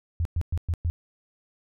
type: tone bursts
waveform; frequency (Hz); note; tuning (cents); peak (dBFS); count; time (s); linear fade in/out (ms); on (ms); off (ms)
sine; 84.3; E2; +39; -22; 5; 0.2-0.9; 0; 52; 110
effects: none